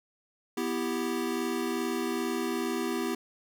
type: chord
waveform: square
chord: E minor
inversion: second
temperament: equal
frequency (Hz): 246.9 / 329.6 / 392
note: B3 / E4 / G4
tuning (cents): 0 / 0 / 0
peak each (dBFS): -34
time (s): 0.57-3.15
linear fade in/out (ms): 5
effects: none